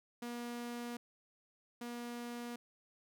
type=tone pair in turn; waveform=sawtooth; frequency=239.3 / 239.3 Hz; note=A#3 / A#3; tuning=+46 / +46 cents; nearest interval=unison; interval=0 cents; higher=neither; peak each=-37 / -38 dBFS; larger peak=first; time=0.22-0.97 / 1.81-2.56 s; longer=neither; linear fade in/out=5 ms; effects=none